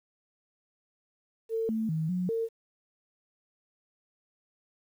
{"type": "tone with pitch steps", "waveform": "sine", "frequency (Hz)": [449.8, 221.6, 158.8, 181.1, 454.4], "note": ["A4", "A3", "D#3", "F#3", "A#4"], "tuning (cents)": [38, 13, 36, -37, -44], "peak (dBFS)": -27, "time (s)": [1.49, 2.49], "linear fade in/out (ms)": 50, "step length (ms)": 200, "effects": ["10-bit"]}